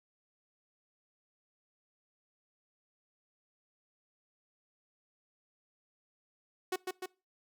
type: tone with echo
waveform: sawtooth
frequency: 369.8 Hz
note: F#4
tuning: 1 cent flat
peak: -27 dBFS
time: 6.72-6.76 s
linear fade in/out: 5 ms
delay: 150 ms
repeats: 2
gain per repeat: -3 dB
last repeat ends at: 7.06 s
effects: noise-tail reverb RT60 0.3 s tail -23 dB re dry